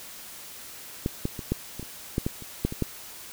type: clicks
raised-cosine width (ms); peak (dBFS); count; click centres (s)
3; -12 / -13 / -21 / -11 / -22 / -26 / -11 / -13 / -28 / -10 / -20 / -11; 12; 1.061 / 1.254 / 1.392 / 1.52 / 1.796 / 1.828 / 2.181 / 2.265 / 2.423 / 2.65 / 2.724 / 2.823
effects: white hiss -43 dBFS RMS until 3.32 s